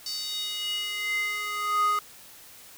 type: tone with high-pass filter sweep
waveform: square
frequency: 415.3 Hz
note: G#4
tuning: in tune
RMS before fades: -29 dBFS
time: 0.06-1.99 s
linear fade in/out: 2 ms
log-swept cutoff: 4800 to 1100 Hz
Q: 6.2
effects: white hiss -49 dBFS RMS until 2.77 s